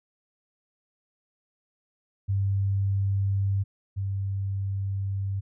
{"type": "tone pair in turn", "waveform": "sine", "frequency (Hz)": [98.4, 97.94], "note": ["G2", "G2"], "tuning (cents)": [7, -1], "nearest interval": "unison", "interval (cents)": 8, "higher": "first", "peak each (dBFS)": [-22, -26], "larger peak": "first", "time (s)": [[2.28, 3.64], [3.96, 5.41]], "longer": "second", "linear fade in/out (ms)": 20, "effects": []}